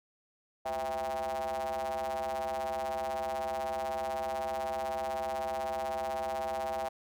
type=ring-modulated tone; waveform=square; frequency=71.8 Hz; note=D2; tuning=39 cents flat; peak=-30 dBFS; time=0.65-6.89 s; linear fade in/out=10 ms; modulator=726 Hz; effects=none